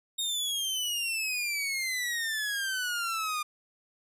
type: exponential sweep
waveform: sawtooth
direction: down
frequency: 3729 to 1207 Hz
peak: -26 dBFS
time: 0.18-3.43 s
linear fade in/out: 10 ms
effects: resampled to 32000 Hz